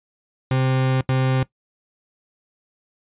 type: tone bursts at uneven times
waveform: 40% pulse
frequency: 130.81 Hz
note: C3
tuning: in tune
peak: -16 dBFS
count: 2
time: 0.51-1.01 / 1.09-1.43 s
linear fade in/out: 2 ms
effects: noise-tail reverb RT60 0.1 s tail -19 dB re dry + resampled to 8000 Hz